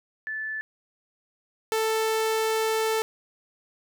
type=tone pair in turn; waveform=sine / sawtooth; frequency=1746 / 441.7 Hz; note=A6 / A4; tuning=-14 / +7 cents; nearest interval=2 octaves; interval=2379 cents; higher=first; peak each=-29 / -19 dBFS; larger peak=second; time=0.27-0.61 / 1.72-3.02 s; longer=second; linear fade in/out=0 ms; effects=none